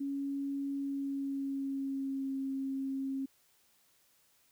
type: tone with pitch glide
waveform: sine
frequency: 278.2 to 269.5 Hz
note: C#4 to C#4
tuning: +6 to -49 cents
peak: -33 dBFS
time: 0-3.26 s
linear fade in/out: 10 ms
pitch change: -55 cents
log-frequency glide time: 0.77-2.38 s
effects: white hiss -69 dBFS RMS until 4.51 s